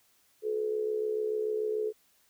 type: tone with amplitude modulation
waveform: sine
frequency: 430 Hz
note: A4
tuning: 40 cents flat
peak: -25 dBFS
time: 0.42-1.93 s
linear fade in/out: 50 ms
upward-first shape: sine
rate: 66.9 Hz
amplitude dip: 65%
effects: white hiss -67 dBFS RMS until 2.29 s